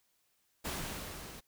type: noise with level ramp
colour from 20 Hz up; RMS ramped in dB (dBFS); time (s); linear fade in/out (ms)
pink; -37 to -49; 0.64-1.41; 20
effects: white hiss -75 dBFS RMS until 1.47 s